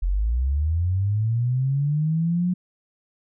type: linear sweep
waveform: sine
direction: up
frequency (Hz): 41.73 to 182.5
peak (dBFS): -19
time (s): 0.02-2.54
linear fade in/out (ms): 10
effects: none